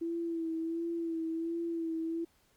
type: tone with vibrato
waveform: sine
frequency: 331 Hz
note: E4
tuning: 7 cents sharp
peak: -32 dBFS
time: 0.01-2.25 s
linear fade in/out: 10 ms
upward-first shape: sine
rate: 1.4 Hz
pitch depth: 35 cents each way
effects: pink hiss -69 dBFS RMS until 2.56 s + Opus 48 kbps